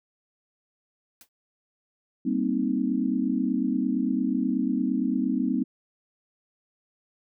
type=noise with exponential decay; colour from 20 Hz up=white; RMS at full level=-45 dBFS; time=1.21-1.29 s; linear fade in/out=2 ms; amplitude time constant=17 ms
type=chord; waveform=sine; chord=C minor seventh; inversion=second; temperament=equal; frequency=196 / 233.1 / 261.6 / 311.1 Hz; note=G3 / Bb3 / C4 / Eb4; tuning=0 / 0 / 0 / 0 cents; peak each=-30 / -28 / -26 / -30 dBFS; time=2.25-5.64 s; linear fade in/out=10 ms
effects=none